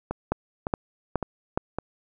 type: two click trains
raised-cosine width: 1 ms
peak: -9 / -14 dBFS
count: 4 / 4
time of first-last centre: 0.32-1.575 / 0.11-1.786 s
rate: 2.39 / 1.79 Hz
effects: none